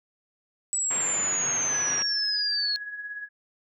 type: linear sweep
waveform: sine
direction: down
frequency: 7902 to 4278 Hz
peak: -24 dBFS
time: 0.73-2.76 s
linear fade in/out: 0 ms
type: band-pass noise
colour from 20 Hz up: white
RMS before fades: -36 dBFS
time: 0.9-2.03 s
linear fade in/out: 10 ms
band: 100 to 2600 Hz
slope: 24 dB/octave
type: tone with tremolo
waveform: sine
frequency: 1673 Hz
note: G#6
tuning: 12 cents sharp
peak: -31 dBFS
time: 1.69-3.29 s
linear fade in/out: 50 ms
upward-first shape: triangle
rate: 17 Hz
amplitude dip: 60%
effects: none